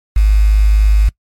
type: tone with quantisation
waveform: sine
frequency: 51.91 Hz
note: G#1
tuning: in tune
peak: -6 dBFS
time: 0.16-1.09 s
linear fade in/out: 5 ms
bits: 5
effects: noise-tail reverb RT60 0.1 s tail -23 dB re dry + MP3 64 kbps